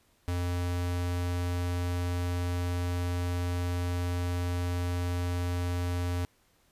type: tone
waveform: square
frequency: 88.3 Hz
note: F2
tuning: 20 cents sharp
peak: -29 dBFS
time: 0.28-6.25 s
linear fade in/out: 0 ms
effects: pink hiss -67 dBFS RMS until 6.71 s + resampled to 32000 Hz